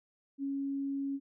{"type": "tone", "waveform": "sine", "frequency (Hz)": 276.4, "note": "C#4", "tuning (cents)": -5, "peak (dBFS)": -32, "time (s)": [0.38, 1.2], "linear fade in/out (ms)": 50, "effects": []}